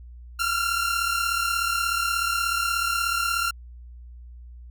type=tone pair together; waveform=sawtooth; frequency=1360.3 / 1396.9 Hz; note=F6 / F6; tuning=-46 / 0 cents; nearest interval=unison; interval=46 cents; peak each=-22 dBFS; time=0.39-3.51 s; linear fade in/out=10 ms; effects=added 60 Hz sine -40 dBFS peak until 4.7 s